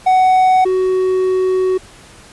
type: tone pair in turn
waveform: triangle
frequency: 746 / 373 Hz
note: F#5 / F#4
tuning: +14 / +14 cents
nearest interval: octave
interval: 1200 cents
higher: first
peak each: -6 / -10 dBFS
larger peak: first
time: 0.06-0.65 / 0.65-1.78 s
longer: second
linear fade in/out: 10 ms
effects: pink hiss -41 dBFS RMS until 2.32 s + resampled to 24000 Hz